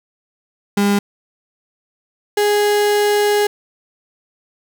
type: tone pair in turn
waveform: 35% pulse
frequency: 202.2 / 414.1 Hz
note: G#3 / G#4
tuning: -46 / -5 cents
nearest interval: octave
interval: 1241 cents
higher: second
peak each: -11 dBFS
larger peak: neither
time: 0.77-0.99 / 2.37-3.47 s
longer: second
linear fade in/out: 5 ms
effects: none